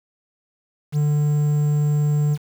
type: tone with quantisation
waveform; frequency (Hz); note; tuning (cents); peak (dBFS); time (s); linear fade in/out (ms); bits
triangle; 148.2; D3; +16; -14; 0.92-2.38; 50; 7
effects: none